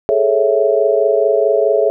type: chord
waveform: sine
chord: A major seventh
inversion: third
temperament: equal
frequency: 415.3 / 440 / 554.4 / 659.3 Hz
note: G#4 / A4 / C#5 / E5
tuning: 0 / 0 / 0 / 0 cents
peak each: -16 dBFS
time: 0.09-1.9 s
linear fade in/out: 0 ms
effects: none